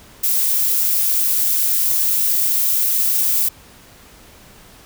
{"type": "noise", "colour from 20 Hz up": "violet", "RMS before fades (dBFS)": -17, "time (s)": [0.23, 3.49], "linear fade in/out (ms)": 10, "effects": ["pink hiss -45 dBFS RMS until 4.85 s"]}